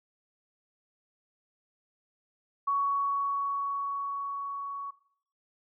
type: tone with level ramp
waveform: sine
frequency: 1119 Hz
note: C#6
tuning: 16 cents sharp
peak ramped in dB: -24 to -35 dBFS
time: 2.67-4.91 s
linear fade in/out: 10 ms
effects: noise-tail reverb RT60 0.6 s tail -17 dB re dry